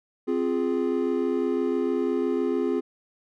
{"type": "chord", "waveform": "triangle", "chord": "F minor", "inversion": "second", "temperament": "equal", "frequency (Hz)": [261.6, 349.2, 415.3], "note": ["C4", "F4", "Ab4"], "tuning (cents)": [0, 0, 0], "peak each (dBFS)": -25, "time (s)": [0.27, 2.81], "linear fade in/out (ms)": 20, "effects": []}